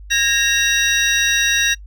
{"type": "tone cluster", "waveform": "triangle", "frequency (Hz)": [1637, 1853, 2743, 3796, 5760], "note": ["G#6", "A#6", "F7", "A#7", "F#8"], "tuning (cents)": [-25, -11, -32, 31, -47], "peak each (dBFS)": -19, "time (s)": [0.1, 1.75], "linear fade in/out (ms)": 20, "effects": ["noise-tail reverb RT60 0.1 s tail -24 dB re dry", "added 50 Hz sine -34 dBFS peak until 1.86 s"]}